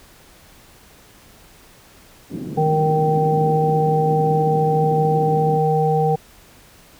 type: band-pass noise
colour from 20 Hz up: white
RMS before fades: -30 dBFS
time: 2.29-5.61 s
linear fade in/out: 50 ms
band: 140 to 320 Hz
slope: 24 dB/octave
type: harmonic tone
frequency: 155.6 Hz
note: D#3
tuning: in tune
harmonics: 1 / 3 / 5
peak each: -19 / -19 / -19 dBFS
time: 2.57-6.16 s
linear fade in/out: 10 ms
effects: pink hiss -48 dBFS RMS until 6.99 s